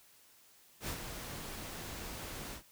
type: noise with ADSR envelope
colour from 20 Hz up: pink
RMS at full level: -38 dBFS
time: 0.8-2.63 s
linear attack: 80 ms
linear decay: 86 ms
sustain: -6 dB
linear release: 100 ms
effects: white hiss -63 dBFS RMS until 2.71 s